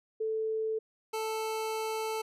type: tone pair in turn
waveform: sine / 25% pulse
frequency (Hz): 440 / 440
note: A4 / A4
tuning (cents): 0 / 0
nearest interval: unison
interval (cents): 0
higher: neither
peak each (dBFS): -29 / -28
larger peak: second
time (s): 0.2-0.79 / 1.13-2.22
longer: second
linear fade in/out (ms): 10
effects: resampled to 32000 Hz